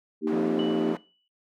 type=chord; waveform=sine; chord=Eb major; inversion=second; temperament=equal; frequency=233.1 / 311.1 / 392 Hz; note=Bb3 / Eb4 / G4; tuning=0 / 0 / 0 cents; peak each=-28 dBFS; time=0.21-0.96 s; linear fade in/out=50 ms
type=band-pass noise; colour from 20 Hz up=white; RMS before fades=-39 dBFS; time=0.27-0.97 s; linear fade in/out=2 ms; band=250 to 930 Hz; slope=12 dB/octave
type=harmonic tone; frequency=87.5 Hz; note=F2; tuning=4 cents sharp; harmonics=2 / 3 / 4 / 5 / 6 / 7 / 8; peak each=-35 / -37 / -38 / -39 / -40 / -40 / -41 dBFS; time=0.32-0.96 s; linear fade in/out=10 ms
type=tone with exponential decay; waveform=sine; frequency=2960 Hz; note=F#7; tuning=in tune; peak=-34 dBFS; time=0.59-1.28 s; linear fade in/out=2 ms; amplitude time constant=150 ms
effects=noise-tail reverb RT60 0.3 s tail -20 dB re dry